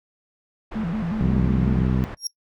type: low-pass noise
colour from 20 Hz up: pink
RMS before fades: -35 dBFS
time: 0.71-2.15 s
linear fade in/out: 10 ms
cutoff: 1700 Hz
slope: 12 dB/octave
type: tone with vibrato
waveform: sine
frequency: 191.7 Hz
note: G3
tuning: 38 cents flat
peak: -23 dBFS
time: 0.75-1.84 s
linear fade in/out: 10 ms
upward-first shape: square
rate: 5.5 Hz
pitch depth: 220 cents each way
type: harmonic tone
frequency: 64 Hz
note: C2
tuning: 38 cents flat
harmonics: 1 / 2 / 3 / 4 / 5 / 6 / 7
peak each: -24 / -23 / -23 / -30 / -36 / -36 / -40 dBFS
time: 1.21-2.04 s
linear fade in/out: 0 ms
type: tone with exponential growth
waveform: 35% pulse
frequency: 5588 Hz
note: F8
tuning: in tune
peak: -18 dBFS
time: 2.17-2.27 s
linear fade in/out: 2 ms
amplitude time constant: 21 ms
effects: noise-tail reverb RT60 0.1 s tail -21 dB re dry